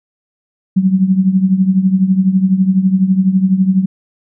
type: tone with tremolo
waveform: sine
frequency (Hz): 189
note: F#3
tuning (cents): +37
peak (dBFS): -5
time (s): 0.76-3.86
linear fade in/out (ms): 10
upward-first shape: triangle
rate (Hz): 12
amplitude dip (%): 80
effects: none